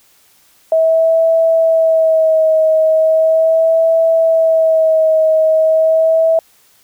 sine tone with vibrato, 644 Hz, E5, 41 cents flat, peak -8 dBFS, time 0.72-6.39 s, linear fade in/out 2 ms, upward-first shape sine, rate 0.38 Hz, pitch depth 28 cents each way, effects white hiss -51 dBFS RMS until 6.83 s

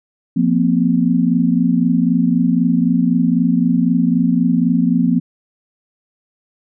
sine chord, F suspended fourth, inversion none, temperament equal with one note detuned, 174.61 / 233.1 / 257 Hz, F3 / Bb3 / C4, 0 / 0 / -31 cents, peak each -16 dBFS, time 0.36-5.2 s, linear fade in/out 10 ms, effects none

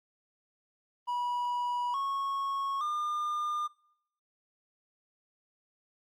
triangle tone with pitch steps, 973 / 1100 / 1206 Hz, B5 / C#6 / D6, -26 / -14 / +46 cents, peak -28 dBFS, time 1.07-3.68 s, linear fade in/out 20 ms, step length 870 ms, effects noise-tail reverb RT60 0.7 s tail -23 dB re dry + Opus 32 kbps

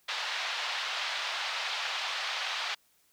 white band-pass noise, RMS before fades -34 dBFS, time 0.08-2.75 s, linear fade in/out 10 ms, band 700 to 4200 Hz, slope 24 dB/octave, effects white hiss -68 dBFS RMS until 3.12 s

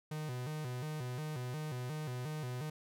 45% pulse tone with vibrato, 138.59 Hz, C#3, in tune, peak -38 dBFS, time 0.11-2.7 s, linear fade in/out 5 ms, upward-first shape square, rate 2.8 Hz, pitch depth 180 cents each way, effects none

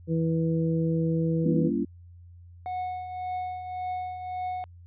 harmonic tone, 163.4 Hz, E3, 15 cents flat, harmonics 1 / 2 / 3, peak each -24 / -30 / -31 dBFS, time 0.07-1.71 s, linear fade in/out 50 ms
sine chord, G diminished seventh, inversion none, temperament just, 196 / 235.2 / 282.2 / 338.7 Hz, G3 / Bb3 / Db4 / Fb4, 0 / +16 / +31 / +47 cents, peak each -31 / -29 / -29 / -30 dBFS, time 1.44-1.85 s, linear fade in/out 10 ms
triangle tone with tremolo, 733 Hz, F#5, 16 cents flat, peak -26 dBFS, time 2.66-4.64 s, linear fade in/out 0 ms, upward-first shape triangle, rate 1.8 Hz, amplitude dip 60%
effects added 87 Hz sine -46 dBFS peak until 4.86 s + resampled to 8000 Hz

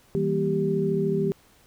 sine tone cluster, 161.7 / 195.6 / 234.7 / 392.5 Hz, E3 / G3 / A#3 / G4, -33 / -4 / +12 / +2 cents, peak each -27 / -29 / -31 / -24 dBFS, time 0.15-1.32 s, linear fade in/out 0 ms, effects pink hiss -58 dBFS RMS until 1.66 s

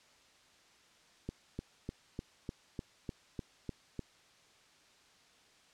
click train, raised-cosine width 3 ms, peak -25 dBFS, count 10, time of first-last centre 1.29-3.993 s, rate 3.33 Hz, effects white hiss -64 dBFS RMS until 5.73 s + low-pass 6000 Hz 12 dB/octave

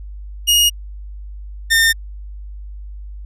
sawtooth tone pair in turn, 2870 / 1813.7 Hz, F7 / A#6, +47 / -48 cents, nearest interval minor sixth, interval 795 cents, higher first, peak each -7 dBFS, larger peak neither, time 0.47-0.7 / 1.7-1.93 s, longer neither, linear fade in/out 20 ms, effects added 50 Hz sine -29 dBFS peak until 3.25 s + resampled to 32000 Hz

